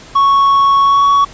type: tone with pitch glide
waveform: triangle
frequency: 1108.7 to 1122.9 Hz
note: C#6 to C#6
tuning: 0 to +22 cents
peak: -5 dBFS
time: 0.15-1.25 s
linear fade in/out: 10 ms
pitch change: +22 cents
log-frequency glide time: 0.81-1.06 s
effects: pink hiss -36 dBFS RMS until 1.33 s + resampled to 16000 Hz